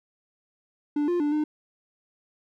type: tone with pitch steps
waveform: triangle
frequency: 293.9 / 351 / 294 / 303 Hz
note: D4 / F4 / D4 / D#4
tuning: +1 / +9 / +2 / -46 cents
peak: -20 dBFS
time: 0.96-1.44 s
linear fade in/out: 5 ms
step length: 120 ms
effects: none

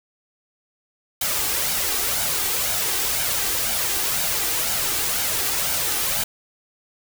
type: noise with flanger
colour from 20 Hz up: white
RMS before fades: -23 dBFS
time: 1.21-6.24 s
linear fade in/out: 5 ms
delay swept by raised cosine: 1.3 to 2.6 ms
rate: 2 Hz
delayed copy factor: +0.5
effects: none

